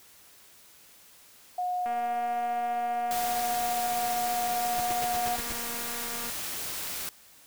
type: tone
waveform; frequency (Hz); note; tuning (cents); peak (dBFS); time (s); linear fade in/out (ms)
sine; 723; F#5; -40; -27; 1.58-5.36; 5
type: click train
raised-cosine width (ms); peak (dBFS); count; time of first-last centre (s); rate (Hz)
0.5; -27; 1048; 1.86-6.296; 236
type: noise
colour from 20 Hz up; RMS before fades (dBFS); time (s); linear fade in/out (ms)
white; -35; 3.11-7.09; 0
type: noise bursts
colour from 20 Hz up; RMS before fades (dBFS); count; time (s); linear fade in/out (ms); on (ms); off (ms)
pink; -36; 7; 4.78-5.524; 0; 24; 96
effects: white hiss -55 dBFS RMS until 7.46 s